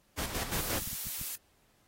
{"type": "noise with tremolo", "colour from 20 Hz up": "pink", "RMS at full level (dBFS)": -34, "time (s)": [0.17, 0.81], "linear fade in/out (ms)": 20, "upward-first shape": "square", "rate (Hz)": 5.7, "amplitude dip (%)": 55}
{"type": "noise", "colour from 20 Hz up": "blue", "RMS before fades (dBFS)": -37, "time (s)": [0.52, 1.36], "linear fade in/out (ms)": 10}
{"type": "clicks", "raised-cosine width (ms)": 5, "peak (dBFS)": -33, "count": 7, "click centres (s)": [0.7, 0.755, 0.821, 0.875, 0.931, 1.07, 1.214]}
{"effects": ["pink hiss -69 dBFS RMS until 1.87 s", "AAC 48 kbps"]}